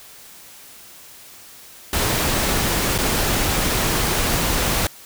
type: noise with dropouts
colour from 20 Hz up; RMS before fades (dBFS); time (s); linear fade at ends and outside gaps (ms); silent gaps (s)
pink; -20; 1.93-4.87; 2; 2.98-2.986
effects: white hiss -43 dBFS RMS until 5.05 s